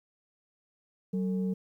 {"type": "tone pair together", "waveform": "sine", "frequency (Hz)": [188.8, 449], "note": ["F#3", "A4"], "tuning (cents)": [35, 35], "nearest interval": "octave + minor third", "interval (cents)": 1500, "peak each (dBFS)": [-27, -36], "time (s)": [1.13, 1.54], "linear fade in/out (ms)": 10, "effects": ["tanh soft clip ceiling -21 dBFS", "11-bit"]}